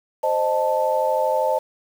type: chord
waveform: sine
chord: A diminished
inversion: first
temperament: equal with one note detuned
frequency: 523.3 / 615.8 / 880 Hz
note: C5 / Eb5 / A5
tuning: 0 / -18 / 0 cents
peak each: -22 dBFS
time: 0.23-1.59 s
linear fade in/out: 10 ms
effects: 7-bit